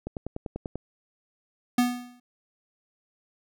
click train, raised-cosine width 2 ms, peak -19 dBFS, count 8, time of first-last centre 0.07-0.756 s, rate 10.2 Hz
square tone with exponential decay, 245.4 Hz, B3, 11 cents flat, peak -18 dBFS, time 1.78-2.2 s, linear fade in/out 5 ms, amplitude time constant 91 ms
effects none

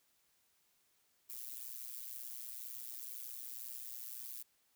violet noise with amplitude modulation, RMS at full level -43 dBFS, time 1.29-4.43 s, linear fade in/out 10 ms, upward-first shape sine, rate 122 Hz, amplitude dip 90%, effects white hiss -75 dBFS RMS until 4.75 s

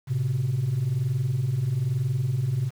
sine tone pair together, 111.01 / 132.1 Hz, A2 / C3, +16 / +17 cents, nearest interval minor third, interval 301 cents, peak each -26 / -22 dBFS, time 0.07-2.71 s, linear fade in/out 50 ms, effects tanh soft clip ceiling -19 dBFS + 8-bit

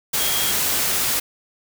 sine tone in noise, 3264 Hz, G#7, 31 cents flat, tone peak -27 dBFS, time 0.19-0.52 s, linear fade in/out 10 ms, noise white, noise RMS -21 dBFS, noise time 0.13-1.2 s, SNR -9 dB, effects none

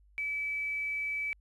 sine tone with quantisation, 2300 Hz, D7, 37 cents flat, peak -31 dBFS, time 0.18-1.33 s, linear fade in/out 0 ms, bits 10, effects added 50 Hz sine -59 dBFS peak until 1.4 s + resampled to 32000 Hz

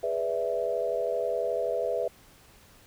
sine chord, E dominant seventh, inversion first, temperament equal, 415.3 / 493.9 / 587.3 / 659.3 Hz, G#4 / B4 / D5 / E5, 0 / 0 / 0 / 0 cents, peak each -34 / -30 / -34 / -30 dBFS, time 0.03-2.08 s, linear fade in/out 5 ms, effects pink hiss -56 dBFS RMS until 2.86 s

